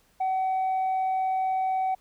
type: tone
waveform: sine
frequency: 756 Hz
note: F#5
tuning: 37 cents sharp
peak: -21 dBFS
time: 0.2-1.95 s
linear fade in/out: 10 ms
effects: tanh soft clip ceiling -22 dBFS + pink hiss -64 dBFS RMS until 2 s